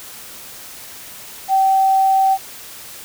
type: tone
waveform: sine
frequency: 771 Hz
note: G5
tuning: 29 cents flat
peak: -11 dBFS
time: 1.48-2.38 s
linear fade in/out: 50 ms
effects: white hiss -36 dBFS RMS until 3.04 s